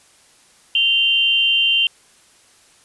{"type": "tone pair together", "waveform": "sine", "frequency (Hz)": [2781, 3122], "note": ["F7", "G7"], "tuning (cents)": [-8, -8], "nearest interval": "major second", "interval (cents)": 200, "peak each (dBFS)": -16, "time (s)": [0.75, 1.87], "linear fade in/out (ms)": 2, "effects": ["white hiss -52 dBFS RMS until 2.84 s", "resampled to 24000 Hz"]}